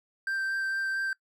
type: tone with vibrato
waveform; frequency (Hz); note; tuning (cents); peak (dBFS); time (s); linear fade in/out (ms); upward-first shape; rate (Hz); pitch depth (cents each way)
triangle; 1569; G6; +1; -26; 0.27-1.13; 2; sine; 4.4; 9
effects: noise-tail reverb RT60 0.1 s tail -22 dB re dry